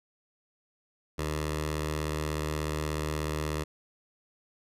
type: tone with notch filter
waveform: 10% pulse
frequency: 76.6 Hz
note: D#2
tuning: 27 cents flat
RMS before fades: -32 dBFS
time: 1.18-3.64 s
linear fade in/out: 10 ms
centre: 240 Hz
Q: 1.8
effects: resampled to 32000 Hz